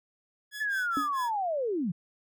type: tone with tremolo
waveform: sawtooth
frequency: 1690 Hz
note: G#6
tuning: 30 cents sharp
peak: -33 dBFS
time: 0.51-1.33 s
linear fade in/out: 50 ms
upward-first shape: sine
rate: 4.6 Hz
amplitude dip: 100%
type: linear sweep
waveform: sine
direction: down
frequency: 1753 to 152.5 Hz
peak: -27 dBFS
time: 0.6-1.92 s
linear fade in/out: 10 ms
type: tone with exponential decay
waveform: sine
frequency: 281.6 Hz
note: C#4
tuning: 27 cents sharp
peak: -25 dBFS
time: 0.97-1.13 s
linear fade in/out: 1 ms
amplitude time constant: 34 ms
effects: none